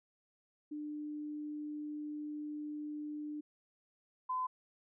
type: tone pair in turn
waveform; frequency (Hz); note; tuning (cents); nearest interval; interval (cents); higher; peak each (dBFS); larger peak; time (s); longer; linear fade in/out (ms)
sine; 298.9 / 1018.8; D4 / C6; +31 / -46; octave + major sixth; 2123; second; -39 / -33; second; 0.71-3.41 / 4.29-4.47; first; 10
effects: none